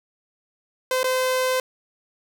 sawtooth tone with dropouts, 514 Hz, C5, 31 cents flat, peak -16 dBFS, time 0.91-1.6 s, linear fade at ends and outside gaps 2 ms, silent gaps 1.032-1.042 s, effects none

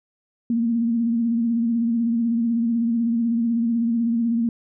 sine tone with vibrato, 232.2 Hz, A#3, 7 cents flat, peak -18 dBFS, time 0.5-4.49 s, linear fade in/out 2 ms, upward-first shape sine, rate 16 Hz, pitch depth 46 cents each way, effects none

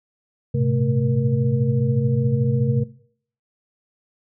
sine tone cluster, 105.9 / 117 / 130.9 / 220.7 / 473.2 Hz, G#2 / A#2 / C3 / A3 / A#4, +34 / +7 / +1 / +5 / +26 cents, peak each -27 / -27 / -18 / -27 / -27 dBFS, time 0.54-2.84 s, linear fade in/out 10 ms, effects noise-tail reverb RT60 0.6 s tail -20 dB re dry

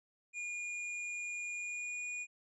square tone with pitch glide, 2430 to 2451 Hz, D#7 to D#7, -42 to -27 cents, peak -39 dBFS, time 0.33-2.27 s, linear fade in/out 50 ms, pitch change +15 cents, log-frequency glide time 1.57-2 s, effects resampled to 22050 Hz

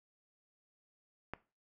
click, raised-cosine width 0.5 ms, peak -24 dBFS, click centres 1.336 s, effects noise-tail reverb RT60 0.3 s tail -18 dB re dry

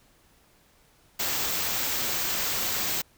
white band-stop noise, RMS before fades -28 dBFS, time 1.19-3.02 s, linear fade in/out 10 ms, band 8500 to 12000 Hz, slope 96 dB/octave, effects pink hiss -61 dBFS RMS until 3.17 s

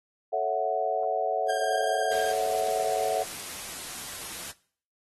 sine chord, F# minor seventh, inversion first, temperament equal, 440 / 554.4 / 659.3 / 740 Hz, A4 / C#5 / E5 / F#5, 0 / 0 / 0 / 0 cents, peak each -32 / -32 / -28 / -28 dBFS, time 0.32-3.24 s, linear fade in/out 20 ms
sawtooth tone with vibrato, 1604 Hz, G6, 39 cents sharp, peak -30 dBFS, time 1.48-2.33 s, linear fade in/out 20 ms, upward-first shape sine, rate 18 Hz, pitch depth 19 cents each way
white noise, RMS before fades -38 dBFS, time 2.11-4.52 s, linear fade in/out 10 ms
effects noise-tail reverb RT60 0.5 s tail -20 dB re dry + AAC 32 kbps

